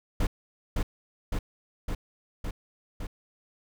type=noise with echo; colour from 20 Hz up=brown; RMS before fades=-24 dBFS; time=0.2-0.27 s; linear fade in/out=5 ms; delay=560 ms; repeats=5; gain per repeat=-2 dB; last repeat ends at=3.07 s; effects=none